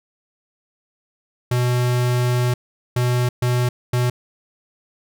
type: tone bursts at uneven times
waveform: square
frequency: 123.47 Hz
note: B2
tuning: in tune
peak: -17 dBFS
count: 4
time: 1.51-2.54 / 2.96-3.29 / 3.42-3.69 / 3.93-4.1 s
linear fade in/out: 5 ms
effects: none